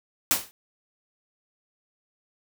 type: noise with exponential decay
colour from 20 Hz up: white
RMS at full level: -18 dBFS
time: 0.31-0.51 s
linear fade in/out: 0 ms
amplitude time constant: 43 ms
effects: none